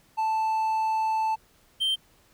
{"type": "tone pair in turn", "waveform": "triangle", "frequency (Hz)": [880, 3136], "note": ["A5", "G7"], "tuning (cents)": [0, 0], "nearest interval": "octave + minor seventh", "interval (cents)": 2200, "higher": "second", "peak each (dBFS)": -21, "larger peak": "neither", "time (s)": [[0.17, 1.36], [1.8, 1.96]], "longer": "first", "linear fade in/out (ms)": 20, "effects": ["pink hiss -61 dBFS RMS until 2.33 s"]}